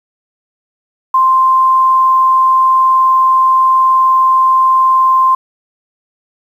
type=tone; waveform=sine; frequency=1046.5 Hz; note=C6; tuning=in tune; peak=-6 dBFS; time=1.14-5.35 s; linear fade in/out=5 ms; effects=7-bit